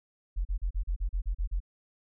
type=tone bursts; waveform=sine; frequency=43.65 Hz; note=F1; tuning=in tune; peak=-26 dBFS; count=10; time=0.36-1.604 s; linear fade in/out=20 ms; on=92 ms; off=36 ms; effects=none